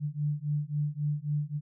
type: beating tone pair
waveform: sine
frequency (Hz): 146.1 / 149.8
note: D3 / D3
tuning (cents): -9 / +35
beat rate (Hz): 3.7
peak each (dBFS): -31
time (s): 0-1.61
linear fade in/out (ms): 50
effects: none